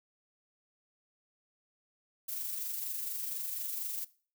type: noise with amplitude modulation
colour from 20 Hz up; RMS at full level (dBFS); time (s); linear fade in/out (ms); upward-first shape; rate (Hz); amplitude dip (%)
violet; -36; 2.28-4.05; 10; sine; 24.2; 35
effects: noise-tail reverb RT60 0.4 s tail -19 dB re dry